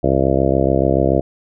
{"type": "harmonic tone", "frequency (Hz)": 67, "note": "C2", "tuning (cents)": 42, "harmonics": [1, 2, 3, 4, 5, 6, 7, 8, 9, 10], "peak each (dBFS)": [-22, -21, -24, -22, -20, -22, -23, -22, -21, -23], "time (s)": [0.03, 1.21], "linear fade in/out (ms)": 10, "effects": []}